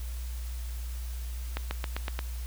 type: accelerating click train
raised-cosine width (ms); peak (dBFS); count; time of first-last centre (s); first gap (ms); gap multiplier
0.3; -16; 6; 1.57-2.191; 140; 0.94
effects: added 60 Hz sine -33 dBFS peak until 2.46 s + white hiss -49 dBFS RMS until 2.46 s